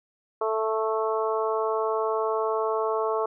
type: harmonic tone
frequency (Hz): 220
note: A3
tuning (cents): 0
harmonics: 2 / 3 / 4 / 5 / 6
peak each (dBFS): -26 / -30 / -32 / -30 / -36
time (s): 0.41-3.26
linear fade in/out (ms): 5
effects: none